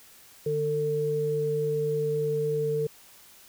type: tone pair together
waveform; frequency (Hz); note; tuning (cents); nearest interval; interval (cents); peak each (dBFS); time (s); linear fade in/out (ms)
sine; 149.6 / 448.3; D3 / A4; +32 / +32; octave + perfect fifth; 1900; -31 / -25; 0.46-2.87; 5
effects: white hiss -53 dBFS RMS until 3.48 s

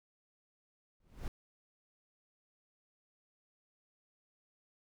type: noise with exponential growth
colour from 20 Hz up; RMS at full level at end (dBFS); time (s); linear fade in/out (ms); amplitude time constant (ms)
brown; -36; 1-1.28; 2; 60
effects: none

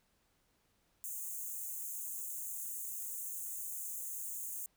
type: high-pass noise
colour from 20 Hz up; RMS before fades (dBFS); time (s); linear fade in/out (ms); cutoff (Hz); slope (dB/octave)
white; -42; 1.04-4.66; 0; 6400; 96
effects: pink hiss -75 dBFS RMS until 4.76 s

